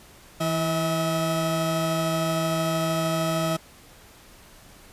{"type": "tone pair together", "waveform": "30% pulse", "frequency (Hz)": [164.03, 643], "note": ["E3", "E5"], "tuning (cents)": [-8, -43], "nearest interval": "2 octaves", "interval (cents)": 2365, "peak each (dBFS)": -23, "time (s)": [0.4, 3.57], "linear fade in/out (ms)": 10, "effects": ["pink hiss -50 dBFS RMS until 4.92 s", "resampled to 32000 Hz"]}